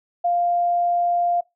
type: tone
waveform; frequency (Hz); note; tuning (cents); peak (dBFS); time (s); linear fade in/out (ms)
sine; 698.5; F5; 0; -17; 0.24-1.41; 10
effects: noise-tail reverb RT60 0.2 s tail -23 dB re dry

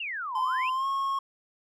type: exponential two-way sweep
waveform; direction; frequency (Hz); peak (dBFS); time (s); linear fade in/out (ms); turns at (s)
sine; down then up; 2903 to 830.6 to 2903; -31; 0-0.7; 5; 0.38
type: tone with pitch glide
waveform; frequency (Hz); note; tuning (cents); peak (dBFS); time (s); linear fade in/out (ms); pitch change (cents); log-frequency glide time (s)
triangle; 1029 to 1090.2; C6 to C#6; -29 to -29; -24; 0.35-1.19; 5; +100; 0.71-0.87
effects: none

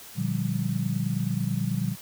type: chord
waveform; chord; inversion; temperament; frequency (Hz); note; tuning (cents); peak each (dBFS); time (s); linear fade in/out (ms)
sine; G minor seventh; first; just; 117.6 / 147 / 176.4 / 196; Bb2 / D3 / F3 / G3; +16 / +2 / +18 / 0; -30; 0.15-1.96; 50
effects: white hiss -45 dBFS RMS until 2.01 s

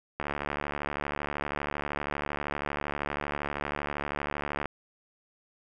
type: click train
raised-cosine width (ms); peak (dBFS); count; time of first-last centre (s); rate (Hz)
0.5; -16; 325; 0.2-4.657; 72.7
effects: none

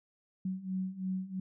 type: beating tone pair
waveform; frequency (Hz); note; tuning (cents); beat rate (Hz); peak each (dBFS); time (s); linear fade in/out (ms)
sine; 185.7 / 188.7; F#3 / F#3; +7 / +34; 3; -38 / -35; 0.45-1.4; 5
effects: none

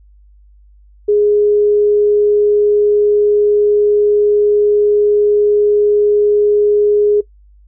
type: tone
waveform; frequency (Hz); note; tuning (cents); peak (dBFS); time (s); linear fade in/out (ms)
sine; 415.3; G#4; 0; -8; 1.08-7.21; 10
effects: noise-tail reverb RT60 0.1 s tail -19 dB re dry + added 50 Hz sine -42 dBFS peak until 7.67 s

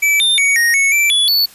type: tone with pitch steps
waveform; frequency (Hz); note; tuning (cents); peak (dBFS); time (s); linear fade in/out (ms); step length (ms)
square; 2308 / 3604 / 2242 / 1867 / 2207 / 2337 / 3418 / 4453; D7 / A7 / C#7 / A#6 / C#7 / D7 / G#7 / C#8; -31 / +41 / +19 / +2 / -8 / -9 / +49 / +7; -11; 0.02-1.46; 10; 180
effects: white hiss -42 dBFS RMS until 1.54 s + resampled to 32000 Hz

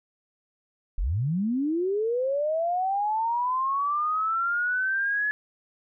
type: linear sweep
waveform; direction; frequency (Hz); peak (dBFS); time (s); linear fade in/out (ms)
sine; up; 31.62 to 1709; -23; 0.98-5.31; 0
effects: none

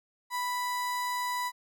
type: tone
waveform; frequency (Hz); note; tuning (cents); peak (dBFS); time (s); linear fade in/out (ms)
35% pulse; 987.8; B5; 0; -28; 0.3-1.52; 50
effects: none

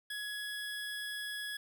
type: tone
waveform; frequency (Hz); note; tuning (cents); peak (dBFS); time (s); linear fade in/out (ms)
25% pulse; 1679; G#6; +18; -34; 0.1-1.57; 5
effects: none

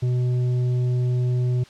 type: tone with tanh clipping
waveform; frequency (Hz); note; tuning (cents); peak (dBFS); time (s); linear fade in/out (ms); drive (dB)
sine; 124.5; B2; +14; -20; 0.02-1.64; 10; 7
effects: white hiss -49 dBFS RMS until 1.69 s + low-pass 5000 Hz 12 dB/octave

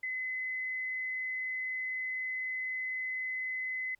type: tone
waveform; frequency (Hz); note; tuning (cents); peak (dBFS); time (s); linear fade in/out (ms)
sine; 2031; B6; +48; -33; 0.03-3.95; 5
effects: pink hiss -75 dBFS RMS until 3.99 s

